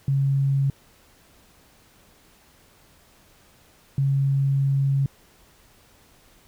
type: tone bursts at uneven times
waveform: sine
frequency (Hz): 137.5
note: C#3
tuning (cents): -14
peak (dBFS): -18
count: 2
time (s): 0.08-0.7 / 3.98-5.06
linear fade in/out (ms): 2
effects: pink hiss -56 dBFS RMS until 6.47 s